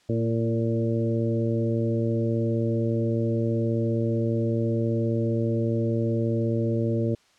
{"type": "harmonic tone with a mistuned harmonic", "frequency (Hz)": 114.9, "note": "A#2", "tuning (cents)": -25, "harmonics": [1, 2, 3, 4, 5], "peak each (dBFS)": [-25, -28, -29, -31, -33], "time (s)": [0.09, 7.15], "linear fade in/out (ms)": 5, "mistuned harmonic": 3, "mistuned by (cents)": -18, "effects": ["white hiss -61 dBFS RMS until 7.38 s", "low-pass 6000 Hz 12 dB/octave"]}